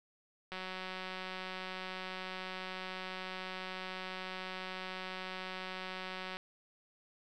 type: click train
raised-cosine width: 0.3 ms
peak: -26 dBFS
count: 1089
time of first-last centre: 0.52-6.369 s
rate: 186 Hz
effects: none